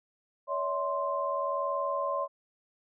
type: tone cluster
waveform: sine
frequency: 565 / 646 / 1047 Hz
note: C#5 / E5 / C6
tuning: +33 / -35 / +1 cents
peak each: -32 / -36 / -31 dBFS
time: 0.47-2.28 s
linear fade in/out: 50 ms
effects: none